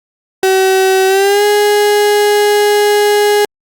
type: tone with pitch glide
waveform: 35% pulse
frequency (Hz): 380 to 414.4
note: F#4 to G#4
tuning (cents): +46 to -4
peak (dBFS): -6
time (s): 0.43-3.45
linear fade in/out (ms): 2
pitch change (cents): +150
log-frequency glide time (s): 1.07-1.44
effects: Opus 48 kbps